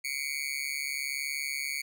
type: tone with amplitude modulation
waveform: sawtooth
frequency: 2228 Hz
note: C#7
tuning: 8 cents sharp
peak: -24 dBFS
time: 0.04-1.82 s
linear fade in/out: 10 ms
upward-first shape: sine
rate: 141 Hz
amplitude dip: 100%
effects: none